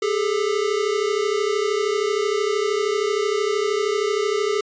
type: tone pair together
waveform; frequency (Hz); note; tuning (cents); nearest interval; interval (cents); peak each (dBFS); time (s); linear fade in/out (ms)
square; 401.1 / 434.1; G4 / A4; +40 / -23; minor second; 137; -23; 0.02-4.61; 5
effects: resampled to 16000 Hz